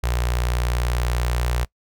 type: tone with notch filter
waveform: sawtooth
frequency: 60.3 Hz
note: B1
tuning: 41 cents flat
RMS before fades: -22 dBFS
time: 0.03-1.65 s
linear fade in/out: 10 ms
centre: 240 Hz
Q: 0.55
effects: noise-tail reverb RT60 0.1 s tail -22 dB re dry